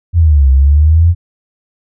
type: exponential two-way sweep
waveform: sine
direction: down then up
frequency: 88 to 65.41 to 88 Hz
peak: -4 dBFS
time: 0.13-1.15 s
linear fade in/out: 50 ms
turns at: 0.5 s
effects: none